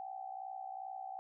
sine tone with amplitude modulation, 766 Hz, G5, 40 cents flat, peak -38 dBFS, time 0-1.19 s, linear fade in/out 0 ms, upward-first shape sine, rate 62.5 Hz, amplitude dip 80%, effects none

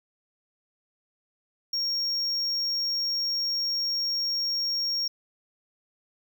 triangle tone, 5560 Hz, F8, 9 cents flat, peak -24 dBFS, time 1.73-5.08 s, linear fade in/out 5 ms, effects 11-bit

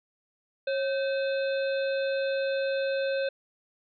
harmonic tone with a mistuned harmonic, 514 Hz, C5, 31 cents flat, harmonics 1 / 3 / 5 / 7 / 8, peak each -26 / -36 / -40 / -43 / -44 dBFS, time 0.67-3.29 s, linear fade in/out 5 ms, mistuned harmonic 1, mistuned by +99 cents, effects none

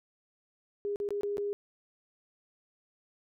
sine tone with dropouts, 407.6 Hz, G#4, 32 cents flat, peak -30 dBFS, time 0.85-1.53 s, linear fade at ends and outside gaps 0 ms, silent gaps 0.959-1.001 / 1.089-1.106 / 1.21-1.233 / 1.371-1.381 s, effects none

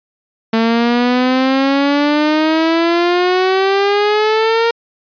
sawtooth exponential sweep, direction up, 223.5 to 466.2 Hz, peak -7 dBFS, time 0.53-4.71 s, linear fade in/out 5 ms, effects resampled to 11025 Hz

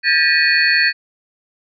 sine tone cluster, 1607 / 1772 / 1922 / 2476 / 4410 Hz, G6 / A6 / B6 / D#7 / C#8, +43 / +12 / -48 / -9 / -10 cents, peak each -18 dBFS, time 0.03-0.93 s, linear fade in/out 50 ms, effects none

